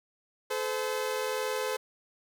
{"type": "tone pair together", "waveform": "sawtooth", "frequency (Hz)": [431.1, 512.9], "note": ["A4", "C5"], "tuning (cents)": [-35, -35], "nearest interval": "minor third", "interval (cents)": 300, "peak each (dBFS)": [-29, -28], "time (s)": [0.5, 1.77], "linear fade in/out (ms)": 10, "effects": []}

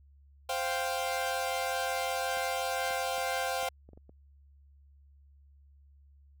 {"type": "chord", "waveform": "sawtooth", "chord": "C suspended fourth", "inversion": "none", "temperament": "equal", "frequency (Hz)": [523.3, 698.5, 784], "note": ["C5", "F5", "G5"], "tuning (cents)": [0, 0, 0], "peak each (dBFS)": -31, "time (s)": [0.49, 3.69], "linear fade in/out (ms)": 5}
{"type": "clicks", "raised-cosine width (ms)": 2, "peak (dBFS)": -40, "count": 8, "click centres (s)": [2.372, 2.907, 3.181, 3.63, 3.89, 3.933, 3.975, 4.094]}
{"effects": ["added 70 Hz sine -56 dBFS peak until 6.4 s"]}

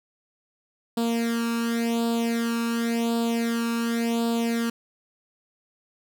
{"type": "tone with flanger", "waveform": "sawtooth", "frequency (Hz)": 232.1, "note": "A#3", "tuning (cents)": -7, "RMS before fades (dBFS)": -25, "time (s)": [0.97, 4.7], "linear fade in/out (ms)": 5, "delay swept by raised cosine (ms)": [0.24, 0.76], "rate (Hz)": 0.91, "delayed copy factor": 0.8, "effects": []}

